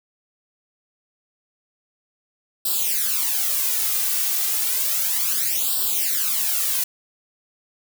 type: noise with flanger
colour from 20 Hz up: blue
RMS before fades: -22 dBFS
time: 2.65-6.84 s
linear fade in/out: 5 ms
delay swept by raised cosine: 0.23 to 2.63 ms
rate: 0.32 Hz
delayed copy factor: +1
effects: none